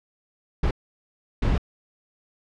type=noise bursts at uneven times; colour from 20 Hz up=brown; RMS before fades=-21 dBFS; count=2; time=0.63-0.71 / 1.42-1.58 s; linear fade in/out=5 ms; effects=low-pass 4000 Hz 12 dB/octave